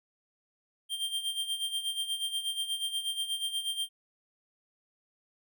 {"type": "tone with tremolo", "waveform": "square", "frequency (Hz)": 3175, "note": "G7", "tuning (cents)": 21, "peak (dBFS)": -29, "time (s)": [0.89, 3.89], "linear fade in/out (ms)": 50, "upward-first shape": "sine", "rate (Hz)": 8.3, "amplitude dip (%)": 70, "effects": []}